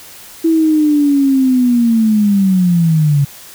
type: linear sweep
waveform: sine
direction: down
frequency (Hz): 329.6 to 138.59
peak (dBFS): -8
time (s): 0.44-3.25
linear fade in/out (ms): 10
effects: white hiss -36 dBFS RMS until 3.54 s